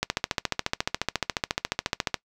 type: click train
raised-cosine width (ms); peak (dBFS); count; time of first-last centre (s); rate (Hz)
0.2; -6; 31; 0.03-2.143; 14.2
effects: noise-tail reverb RT60 0.1 s tail -21 dB re dry